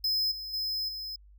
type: tone with level steps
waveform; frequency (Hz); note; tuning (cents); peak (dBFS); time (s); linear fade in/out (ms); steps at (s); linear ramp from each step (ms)
square; 5100; D#8; +42; -26 / -37 / -30 / -36; 0.04-1.16; 5; 0.31 / 0.53 / 0.88; 10
effects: added 50 Hz sine -52 dBFS peak until 1.38 s